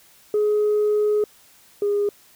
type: tone pair in turn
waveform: sine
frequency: 420.3 / 409 Hz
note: G#4 / G#4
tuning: +21 / -26 cents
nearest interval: unison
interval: 47 cents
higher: first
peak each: -15 / -17 dBFS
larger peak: first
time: 0.34-1.24 / 1.82-2.09 s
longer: first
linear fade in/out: 2 ms
effects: tanh soft clip ceiling -14 dBFS + white hiss -53 dBFS RMS until 2.35 s